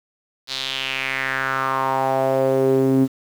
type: tone with band-pass filter sweep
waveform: sawtooth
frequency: 133.3 Hz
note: C3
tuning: 33 cents sharp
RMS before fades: -20 dBFS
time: 0.47-3.08 s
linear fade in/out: 50 ms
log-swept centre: 4300 to 270 Hz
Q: 3.7
effects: 7-bit